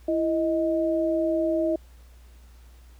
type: tone pair together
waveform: sine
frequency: 332.4 / 627.5 Hz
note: E4 / D#5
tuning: +15 / +15 cents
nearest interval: major seventh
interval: 1100 cents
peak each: -24 dBFS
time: 0.08-1.76 s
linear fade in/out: 5 ms
effects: added 60 Hz sine -47 dBFS peak until 2.99 s + pink hiss -60 dBFS RMS until 2.99 s